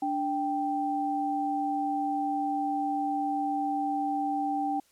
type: tone pair together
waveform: sine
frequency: 292.1 / 784 Hz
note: D4 / G5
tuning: -9 / 0 cents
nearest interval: octave + perfect fourth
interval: 1709 cents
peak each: -31 / -28 dBFS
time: 0.02-4.8 s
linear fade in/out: 5 ms
effects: white hiss -65 dBFS RMS until 4.91 s + low-pass 12000 Hz 12 dB/octave